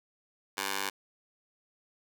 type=tone with high-pass filter; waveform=15% pulse; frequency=98 Hz; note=G2; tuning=in tune; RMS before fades=-34 dBFS; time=0.57-0.9 s; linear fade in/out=10 ms; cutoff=950 Hz; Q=0.58; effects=none